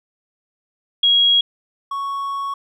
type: tone pair in turn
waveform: sine / triangle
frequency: 3300 / 1109.9 Hz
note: G#7 / C#6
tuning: -12 / +2 cents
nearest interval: octave + perfect fifth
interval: 1886 cents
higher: first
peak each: -11 / -20 dBFS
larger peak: first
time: 1.03-1.41 / 1.91-2.54 s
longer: second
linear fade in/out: 5 ms
effects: none